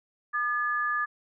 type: tone pair together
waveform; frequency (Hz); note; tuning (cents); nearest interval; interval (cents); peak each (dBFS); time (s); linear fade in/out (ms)
sine; 1209 / 1709.8; D6 / G#6; +50 / +50; tritone; 600; -28; 0.33-1.06; 20
effects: none